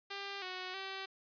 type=tone with pitch steps; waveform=5% pulse; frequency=397.6 / 368.9 / 385.8 Hz; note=G4 / F#4 / G4; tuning=+25 / -5 / -28 cents; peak=-29 dBFS; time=0.1-1.06 s; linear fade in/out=10 ms; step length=320 ms; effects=resampled to 11025 Hz